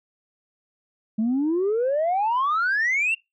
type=exponential sweep; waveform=sine; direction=up; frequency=211.4 to 2794 Hz; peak=-18 dBFS; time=1.18-3.15 s; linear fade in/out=10 ms; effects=noise-tail reverb RT60 0.2 s tail -24 dB re dry + tanh soft clip ceiling -17 dBFS

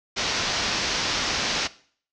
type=low-pass noise; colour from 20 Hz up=white; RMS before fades=-26 dBFS; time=0.16-1.68 s; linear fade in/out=20 ms; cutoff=6000 Hz; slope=48 dB/octave; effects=noise-tail reverb RT60 0.5 s tail -18 dB re dry

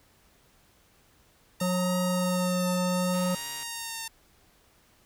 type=tone with vibrato; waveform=5% pulse; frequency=918 Hz; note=A#5; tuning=27 cents flat; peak=-22 dBFS; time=1.6-4.08 s; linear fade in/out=5 ms; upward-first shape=triangle; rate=0.66 Hz; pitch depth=45 cents each way
type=harmonic tone; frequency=181 Hz; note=F#3; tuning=38 cents flat; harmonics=1 / 3 / 5 / 7; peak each=-26 / -30 / -40 / -36 dBFS; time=1.61-3.35 s; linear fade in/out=5 ms
type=click train; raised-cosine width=0.2 ms; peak=-29 dBFS; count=71; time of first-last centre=3.14-3.63 s; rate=143 Hz
effects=pink hiss -62 dBFS RMS until 5.05 s

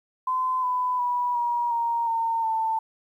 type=tone with pitch steps; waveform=sine; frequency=1024 / 1000.6 / 977.8 / 955.4 / 933.6 / 912.3 / 891.4 Hz; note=C6 / B5 / B5 / A#5 / A#5 / A#5 / A5; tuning=-38 / +22 / -18 / +42 / +2 / -38 / +22 cents; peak=-22 dBFS; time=0.27-2.79 s; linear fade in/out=5 ms; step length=360 ms; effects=10-bit

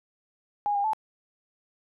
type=tone with pitch steps; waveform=sine; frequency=823 / 806 / 870 Hz; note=G#5 / G5 / A5; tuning=-16 / +48 / -20 cents; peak=-23 dBFS; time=0.66-0.933 s; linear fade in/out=0 ms; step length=91 ms; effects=none

